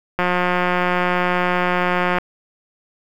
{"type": "click train", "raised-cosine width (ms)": 0.5, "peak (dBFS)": -4, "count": 358, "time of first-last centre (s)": [0.19, 2.184], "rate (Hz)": 179, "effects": ["7-bit"]}